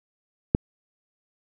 click, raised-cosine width 3 ms, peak -4 dBFS, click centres 0.549 s, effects none

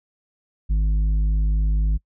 triangle tone with tanh clipping, 51.91 Hz, G#1, in tune, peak -18 dBFS, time 0.69-1.98 s, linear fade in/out 20 ms, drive 11 dB, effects noise-tail reverb RT60 0.1 s tail -25 dB re dry

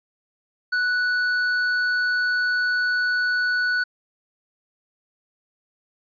triangle tone with hard clipping, 1480 Hz, F#6, in tune, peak -21 dBFS, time 0.72-3.84 s, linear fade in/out 10 ms, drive 11 dB, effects resampled to 11025 Hz

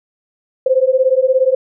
sine beating tone pair, 512 / 529 Hz, C5 / C5, -38 / +19 cents, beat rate 17 Hz, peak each -13 dBFS, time 0.66-1.55 s, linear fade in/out 5 ms, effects none

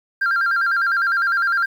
sine tone with vibrato, 1483 Hz, F#6, 4 cents sharp, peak -14 dBFS, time 0.21-1.66 s, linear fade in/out 10 ms, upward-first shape square, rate 9.9 Hz, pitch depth 120 cents each way, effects tanh soft clip ceiling -14 dBFS + 8-bit

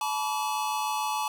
square tone cluster, 862 / 969 / 1148 Hz, A5 / B5 / D6, -36 / -33 / -40 cents, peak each -30 / -35 / -34 dBFS, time 0.01-1.28 s, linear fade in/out 2 ms, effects none

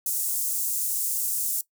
pink high-pass noise, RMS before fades -27 dBFS, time 0.06-1.61 s, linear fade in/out 2 ms, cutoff 7800 Hz, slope 24 dB/octave, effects noise-tail reverb RT60 0.1 s tail -19 dB re dry

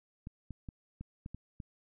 clicks, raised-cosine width 5 ms, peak -30 dBFS, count 7, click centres 0.271 / 0.507 / 0.688 / 1.01 / 1.261 / 1.346 / 1.602 s, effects none

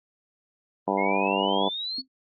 harmonic tone, 98 Hz, G2, in tune, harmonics 2 / 3 / 4 / 5 / 6 / 7 / 8 / 9 / 10, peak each -31 / -31 / -31 / -31 / -31 / -31 / -31 / -31 / -31 dBFS, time 0.87-1.69 s, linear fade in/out 10 ms
sine exponential sweep, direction up, 2098 to 4435 Hz, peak -29 dBFS, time 0.97-2.02 s, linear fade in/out 20 ms
sine tone with exponential decay, 261.6 Hz, C4, in tune, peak -33 dBFS, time 1.98-2.08 s, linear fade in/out 5 ms, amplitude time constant 21 ms
effects noise-tail reverb RT60 0.1 s tail -26 dB re dry + Opus 24 kbps

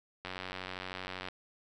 click train, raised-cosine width 0.3 ms, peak -23 dBFS, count 97, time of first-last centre 0.25-1.286 s, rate 92.7 Hz, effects none

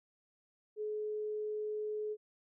sine tone, 425.3 Hz, G#4, 41 cents sharp, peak -35 dBFS, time 0.76-2.17 s, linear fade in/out 50 ms, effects none

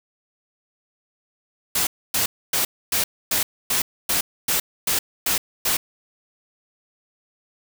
white noise bursts, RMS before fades -21 dBFS, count 11, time 1.75-5.77 s, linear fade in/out 5 ms, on 120 ms, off 270 ms, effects none

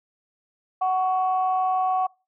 sine tone pair together, 745.5 / 1117 Hz, F#5 / C#6, +13 / +13 cents, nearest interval perfect fifth, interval 700 cents, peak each -20 / -26 dBFS, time 0.81-2.07 s, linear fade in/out 10 ms, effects noise-tail reverb RT60 0.3 s tail -25 dB re dry + tanh soft clip ceiling -12 dBFS

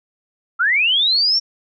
sine linear sweep, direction up, 1300 to 5588 Hz, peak -13 dBFS, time 0.59-1.4 s, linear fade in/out 20 ms, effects none

